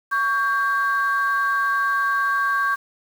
sine tone pair together, 1122.9 / 1588 Hz, C#6 / G6, +22 / +22 cents, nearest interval tritone, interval 600 cents, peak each -20 dBFS, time 0.11-2.76 s, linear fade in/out 20 ms, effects tanh soft clip ceiling -12 dBFS + 7-bit

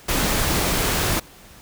pink noise, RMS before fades -21 dBFS, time 0.08-1.2 s, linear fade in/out 10 ms, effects pink hiss -46 dBFS RMS until 1.61 s

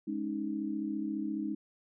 sine chord, Ab suspended fourth, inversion none, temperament just, 207.7 / 276.9 / 311.5 Hz, Ab3 / Db4 / Eb4, 0 / -2 / +2 cents, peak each -37 / -38 / -35 dBFS, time 0.07-1.55 s, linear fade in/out 10 ms, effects none

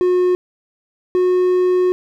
triangle tone pair in turn, 361.9 / 364.2 Hz, F#4 / F#4, -38 / -27 cents, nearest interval unison, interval 11 cents, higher second, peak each -10 dBFS, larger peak neither, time 0.01-0.35 / 1.15-1.92 s, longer second, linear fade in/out 0 ms, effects none

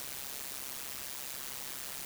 white noise with amplitude modulation, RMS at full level -38 dBFS, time 0-2.05 s, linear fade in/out 0 ms, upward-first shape sine, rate 135 Hz, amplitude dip 85%, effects none

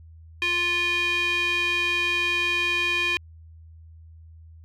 square tone with band-pass filter, 350.3 Hz, F4, 5 cents sharp, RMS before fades -24 dBFS, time 0.42-3.17 s, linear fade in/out 0 ms, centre 2600 Hz, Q 4.7, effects added 81 Hz sine -44 dBFS peak until 4.64 s

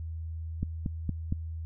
click train, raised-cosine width 5 ms, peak -17 dBFS, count 4, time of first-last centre 0.63-1.324 s, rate 4.32 Hz, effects added 81 Hz sine -34 dBFS peak until 1.65 s

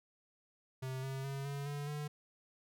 square tone with pitch steps, 130.81 / 134.1 / 137.47 / 140.93 / 144.47 / 148.11 Hz, C3 / C3 / C#3 / C#3 / D3 / D3, 0 / +43 / -14 / +29 / -28 / +15 cents, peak -39 dBFS, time 0.82-2.08 s, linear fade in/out 10 ms, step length 210 ms, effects none

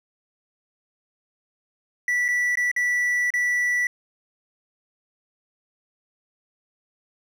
triangle tone with dropouts, 1960 Hz, B6, 14 cents flat, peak -18 dBFS, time 2.08-3.87 s, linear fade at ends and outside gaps 2 ms, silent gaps 2.282-2.286 / 2.555-2.572 / 2.715-2.763 / 3.304-3.338 s, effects none

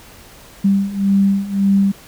sine beating tone pair, 196 / 197.8 Hz, G3 / G3, 0 / +16 cents, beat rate 1.8 Hz, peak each -17 / -14 dBFS, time 0.64-1.92 s, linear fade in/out 10 ms, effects pink hiss -42 dBFS RMS until 2.07 s

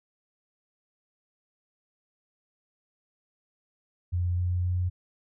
sine tone with pitch steps, 88.4 / 89.3 / 89.8 Hz, F2 / F2 / F2, +22 / +39 / +49 cents, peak -24 dBFS, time 4.12-4.9 s, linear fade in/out 20 ms, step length 260 ms, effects none

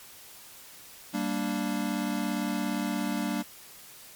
square chord, G minor, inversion none, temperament equal, 196 / 233.1 / 293.7 Hz, G3 / Bb3 / D4, 0 / 0 / 0 cents, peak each -33 dBFS, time 1.13-3.43 s, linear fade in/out 20 ms, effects white hiss -49 dBFS RMS until 4.15 s + MP3 96 kbps

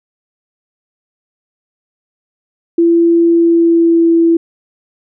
sine tone with pitch glide, 337.4 to 333.1 Hz, E4 to E4, +40 to +18 cents, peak -6 dBFS, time 2.78-4.37 s, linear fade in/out 5 ms, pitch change -22 cents, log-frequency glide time 3.25-4.1 s, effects none

